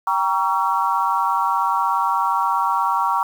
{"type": "chord", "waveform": "sine", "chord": "G diminished seventh", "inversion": "none", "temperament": "just", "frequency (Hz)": [784, 940.8, 1128.9, 1354.7], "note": ["G5", "Bb5", "Db6", "Fb6"], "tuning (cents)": [0, 16, 31, 47], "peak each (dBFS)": [-25, -20, -21, -26], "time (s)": [0.07, 3.23], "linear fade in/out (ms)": 2, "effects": ["7-bit"]}